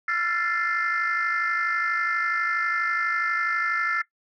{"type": "chord", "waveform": "sine", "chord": "F major seventh", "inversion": "third", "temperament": "equal with one note detuned", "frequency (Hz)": [1344.7, 1396.9, 1760, 2093], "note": ["E6", "F6", "A6", "C7"], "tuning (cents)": [34, 0, 0, 0], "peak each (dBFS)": [-26, -30, -26, -28], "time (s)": [0.08, 4.02], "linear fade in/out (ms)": 5, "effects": ["noise-tail reverb RT60 0.1 s tail -18 dB re dry", "tanh soft clip ceiling -16 dBFS"]}